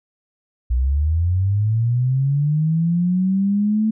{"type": "linear sweep", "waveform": "sine", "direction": "up", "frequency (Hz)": [58.6, 220.6], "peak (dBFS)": -15, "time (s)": [0.7, 3.91], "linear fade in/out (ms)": 10, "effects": []}